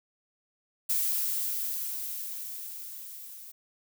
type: noise with level ramp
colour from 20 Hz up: violet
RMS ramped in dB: -27 to -46 dBFS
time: 0.89-3.52 s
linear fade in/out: 10 ms
effects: none